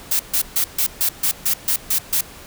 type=noise bursts; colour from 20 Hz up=blue; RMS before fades=-18 dBFS; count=10; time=0.11-2.21 s; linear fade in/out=5 ms; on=84 ms; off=140 ms; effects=pink hiss -40 dBFS RMS until 2.46 s